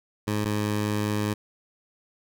15% pulse tone pair in turn, 105.4 / 104.94 Hz, G#2 / G#2, +26 / +18 cents, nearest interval unison, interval 8 cents, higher first, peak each -18 dBFS, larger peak neither, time 0.27-0.45 / 0.45-1.34 s, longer second, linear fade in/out 10 ms, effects none

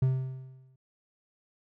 triangle tone with exponential decay, 130.6 Hz, C3, 3 cents flat, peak -18 dBFS, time 0.02-0.76 s, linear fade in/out 5 ms, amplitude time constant 160 ms, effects none

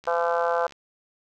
click train, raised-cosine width 0.2 ms, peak -28 dBFS, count 49, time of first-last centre 0.04-0.723 s, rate 70.3 Hz
harmonic tone, 170 Hz, F3, 46 cents flat, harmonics 3 / 4 / 5 / 6 / 7 / 8 / 9, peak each -25 / -27 / -29 / -31 / -32 / -33 / -34 dBFS, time 0.07-0.67 s, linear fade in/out 5 ms
effects none

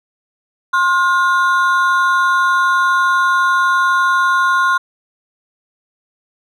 triangle ring-modulated tone, 1244.5 Hz, D#6, in tune, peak -6 dBFS, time 0.73-4.78 s, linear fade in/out 10 ms, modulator 184 Hz, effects none

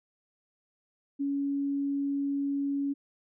sine tone, 280.3 Hz, C#4, 19 cents sharp, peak -27 dBFS, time 1.19-2.94 s, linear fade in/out 20 ms, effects none

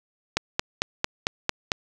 click train, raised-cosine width 0.2 ms, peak -4 dBFS, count 7, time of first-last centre 0.37-1.718 s, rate 4.45 Hz, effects none

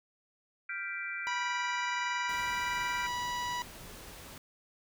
sine chord, G dominant seventh, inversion third, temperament equal, 1396.9 / 1568 / 1975.5 / 2349 Hz, F6 / G6 / B6 / D7, 0 / 0 / 0 / 0 cents, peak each -41 / -41 / -42 / -39 dBFS, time 0.69-3.07 s, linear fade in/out 5 ms
harmonic tone, 977 Hz, B5, 19 cents flat, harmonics 1 / 2 / 3 / 4 / 5 / 6 / 7, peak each -34 / -40 / -44 / -46 / -48 / -50 / -51 dBFS, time 1.27-3.62 s, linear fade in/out 0 ms
pink noise, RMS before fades -48 dBFS, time 2.29-4.38 s, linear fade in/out 2 ms
effects none

